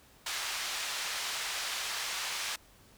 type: band-pass noise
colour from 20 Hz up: white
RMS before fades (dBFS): -36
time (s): 0.26-2.56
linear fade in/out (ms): 5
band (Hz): 830 to 5400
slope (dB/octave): 12
effects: pink hiss -60 dBFS RMS until 2.97 s